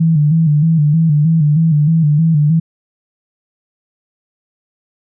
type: tone with vibrato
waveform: sine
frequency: 155.56 Hz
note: D#3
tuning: in tune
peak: -8 dBFS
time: 0-2.6 s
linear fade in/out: 10 ms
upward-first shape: square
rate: 3.2 Hz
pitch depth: 82 cents each way
effects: none